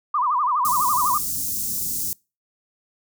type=tone with vibrato; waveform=sine; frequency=1092 Hz; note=C#6; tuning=26 cents flat; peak=-18 dBFS; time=0.14-1.18 s; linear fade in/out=5 ms; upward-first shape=sine; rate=12 Hz; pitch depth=210 cents each way
type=band-stop noise; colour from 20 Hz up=white; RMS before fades=-26 dBFS; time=0.65-2.13 s; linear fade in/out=0 ms; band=280 to 5900 Hz; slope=24 dB/octave
effects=noise-tail reverb RT60 0.3 s tail -26 dB re dry